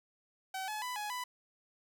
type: tone with pitch steps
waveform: sawtooth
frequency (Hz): 762 / 853 / 996 / 838 / 995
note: G5 / G#5 / B5 / G#5 / B5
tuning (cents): -49 / +46 / +14 / +15 / +13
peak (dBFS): -33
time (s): 0.54-1.24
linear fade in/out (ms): 5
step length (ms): 140
effects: none